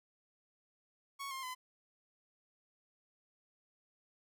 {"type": "tone with pitch steps", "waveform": "sawtooth", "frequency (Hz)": [1108.7, 1061.1, 1015.5], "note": ["C#6", "C6", "B5"], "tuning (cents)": [0, 24, 48], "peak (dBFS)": -37, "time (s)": [1.19, 1.55], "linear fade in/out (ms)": 20, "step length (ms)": 120, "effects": []}